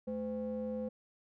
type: ring-modulated tone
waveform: triangle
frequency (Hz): 146.83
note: D3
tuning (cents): 0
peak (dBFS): -30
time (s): 0.07-0.89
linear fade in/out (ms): 10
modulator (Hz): 364
effects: none